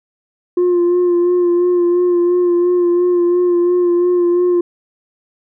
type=tone with vibrato; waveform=sine; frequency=352.6 Hz; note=F4; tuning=17 cents sharp; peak=-8 dBFS; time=0.57-4.61 s; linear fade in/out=5 ms; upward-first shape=sine; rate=2.9 Hz; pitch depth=27 cents each way; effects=tanh soft clip ceiling -9 dBFS